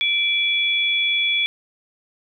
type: tone pair together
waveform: sine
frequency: 2342 / 3389 Hz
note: D7 / G#7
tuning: -5 / +34 cents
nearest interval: tritone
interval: 639 cents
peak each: -20 dBFS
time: 0.01-1.46 s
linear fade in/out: 0 ms
effects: none